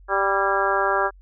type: harmonic tone with a mistuned harmonic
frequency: 196 Hz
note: G3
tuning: in tune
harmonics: 2 / 3 / 4 / 5 / 6 / 7 / 8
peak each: -26 / -26 / -26 / -26 / -26 / -26 / -26 dBFS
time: 0.08-1.11 s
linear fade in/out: 50 ms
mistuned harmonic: 8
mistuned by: +66 cents
effects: added 46 Hz sine -45 dBFS peak until 1.21 s